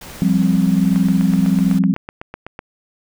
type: noise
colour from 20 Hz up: pink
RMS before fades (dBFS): -35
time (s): 0.01-1.79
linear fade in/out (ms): 5
type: chord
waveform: sine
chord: F suspended second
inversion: none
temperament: equal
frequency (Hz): 174.61 / 196 / 261.6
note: F3 / G3 / C4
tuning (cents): 0 / 0 / 0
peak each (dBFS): -16 / -15 / -19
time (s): 0.22-1.94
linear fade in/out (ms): 0
type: click train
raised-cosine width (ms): 0.5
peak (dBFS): -15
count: 14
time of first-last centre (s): 0.96-2.591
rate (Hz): 7.97
effects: none

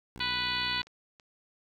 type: tone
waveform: 10% pulse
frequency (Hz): 61.5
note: B1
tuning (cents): -7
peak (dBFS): -35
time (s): 0.16-0.82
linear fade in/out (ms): 0
type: harmonic tone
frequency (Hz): 493.9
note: B4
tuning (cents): 0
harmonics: 2 / 3 / 4 / 5 / 6 / 7 / 8 / 9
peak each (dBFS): -37 / -37 / -37 / -37 / -37 / -37 / -37 / -37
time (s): 0.2-0.82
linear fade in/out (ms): 5
type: clicks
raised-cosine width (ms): 0.2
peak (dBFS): -36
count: 3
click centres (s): 0.83 / 0.87 / 1.198
effects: none

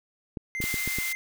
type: clicks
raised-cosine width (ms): 3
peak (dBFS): -20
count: 6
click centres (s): 0.372 / 0.603 / 0.64 / 0.742 / 0.876 / 0.986
type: tone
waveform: triangle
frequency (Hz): 2084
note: C7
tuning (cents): -7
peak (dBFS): -28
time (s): 0.55-1.15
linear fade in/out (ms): 0
type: high-pass noise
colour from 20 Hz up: white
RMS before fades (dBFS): -33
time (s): 0.61-1.13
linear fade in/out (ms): 5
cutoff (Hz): 1300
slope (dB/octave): 12
effects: none

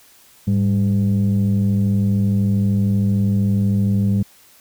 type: tone pair together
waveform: sine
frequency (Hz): 104.94 / 197.9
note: G#2 / G3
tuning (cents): +18 / +17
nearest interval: major seventh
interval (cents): 1099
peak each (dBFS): -15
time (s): 0.47-4.23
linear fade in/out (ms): 10
effects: tanh soft clip ceiling -11 dBFS + white hiss -50 dBFS RMS until 4.6 s

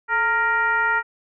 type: tone with frequency modulation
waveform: sine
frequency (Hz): 1396.9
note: F6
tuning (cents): 0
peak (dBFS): -17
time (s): 0.08-1.03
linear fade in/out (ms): 50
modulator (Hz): 481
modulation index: 1.1
effects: none

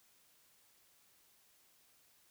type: silence
effects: white hiss -69 dBFS RMS until 2.3 s

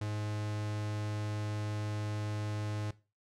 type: tone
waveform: 45% pulse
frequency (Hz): 105.5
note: G#2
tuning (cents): +28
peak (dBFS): -34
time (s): 0.01-2.91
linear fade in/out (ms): 5
effects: noise-tail reverb RT60 0.3 s tail -18 dB re dry + low-pass 8000 Hz 12 dB/octave

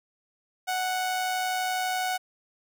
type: tone with amplitude modulation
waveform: sawtooth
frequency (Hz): 740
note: F#5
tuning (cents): 0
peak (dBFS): -21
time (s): 0.67-2.18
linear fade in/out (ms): 20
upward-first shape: sine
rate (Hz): 112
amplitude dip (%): 30
effects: none

